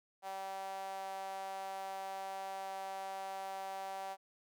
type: tone with high-pass filter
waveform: sawtooth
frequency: 192.9 Hz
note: G3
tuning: 28 cents flat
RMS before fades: -43 dBFS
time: 0.22-4.17 s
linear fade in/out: 50 ms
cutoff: 720 Hz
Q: 6.2
effects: none